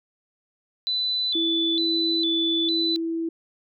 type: tone with vibrato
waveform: sine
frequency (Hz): 3729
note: A#7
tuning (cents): 0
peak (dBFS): -22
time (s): 0.87-2.96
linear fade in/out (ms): 0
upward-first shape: square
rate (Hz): 1.1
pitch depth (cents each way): 120
type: tone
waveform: sine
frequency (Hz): 329.6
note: E4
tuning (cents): 0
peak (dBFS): -24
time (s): 1.35-3.29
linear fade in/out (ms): 5
effects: none